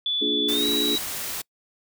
sine tone with pitch glide, 3460 to 3884 Hz, A7 to B7, -30 to -30 cents, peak -22 dBFS, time 0.06-0.98 s, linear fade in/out 2 ms, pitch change +200 cents, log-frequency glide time 0.48-0.66 s
sine chord, Bb dominant seventh, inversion none, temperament equal with one note detuned, 233.1 / 293.7 / 349.2 / 421.6 Hz, Bb3 / D4 / F4 / Ab4, 0 / 0 / 0 / +26 cents, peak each -33 / -27 / -33 / -29 dBFS, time 0.21-0.96 s, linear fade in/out 10 ms
white noise, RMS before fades -31 dBFS, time 0.48-1.42 s, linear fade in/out 10 ms
effects noise-tail reverb RT60 0.1 s tail -26 dB re dry

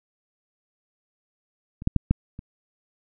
clicks, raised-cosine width 5 ms, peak -24 / -7 / -6 / -6 / -24 dBFS, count 5, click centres 1.821 / 1.874 / 1.963 / 2.11 / 2.391 s, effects none

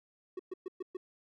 triangle tone bursts, 370.4 Hz, F#4, 2 cents sharp, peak -34 dBFS, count 5, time 0.37-0.97 s, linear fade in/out 5 ms, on 24 ms, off 120 ms, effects none

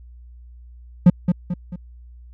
triangle tone with echo, 177.1 Hz, F3, 24 cents sharp, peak -4 dBFS, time 1.06-1.1 s, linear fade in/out 5 ms, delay 220 ms, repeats 3, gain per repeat -7 dB, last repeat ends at 1.76 s, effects added 60 Hz sine -40 dBFS peak until 2.33 s

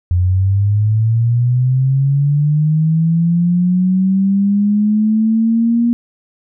sine linear sweep, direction up, 87.31 to 238.1 Hz, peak -10 dBFS, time 0.11-5.93 s, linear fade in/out 0 ms, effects none

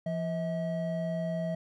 triangle tone pair together, 170.68 / 642 Hz, F3 / E5, -39 / -46 cents, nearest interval octave + major seventh, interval 2293 cents, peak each -30 / -31 dBFS, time 0.06-1.55 s, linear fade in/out 5 ms, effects none

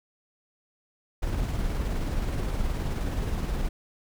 brown noise with tremolo, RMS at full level -27 dBFS, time 1.22-3.69 s, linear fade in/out 10 ms, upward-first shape square, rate 19 Hz, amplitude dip 25%, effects none

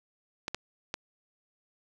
clicks, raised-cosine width 0.2 ms, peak -15 dBFS, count 3, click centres 0.481 / 0.546 / 0.941 s, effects none

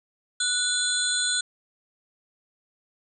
sine tone cluster, 1473 / 3459 / 4077 / 6920 / 8470 Hz, F#6 / A7 / C8 / A8 / C9, -8 / -30 / -46 / -30 / +20 cents, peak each -29 dBFS, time 0.4-1.41 s, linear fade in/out 5 ms, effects none

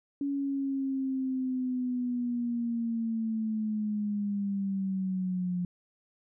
sine linear sweep, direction down, 282.1 to 177 Hz, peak -28 dBFS, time 0.21-5.65 s, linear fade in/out 2 ms, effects none

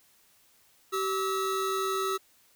square tone pair together, 384.3 / 1296.4 Hz, G4 / E6, -34 / -29 cents, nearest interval octave + major sixth, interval 2105 cents, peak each -31 / -31 dBFS, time 0.92-2.18 s, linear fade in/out 20 ms, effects white hiss -63 dBFS RMS until 2.55 s

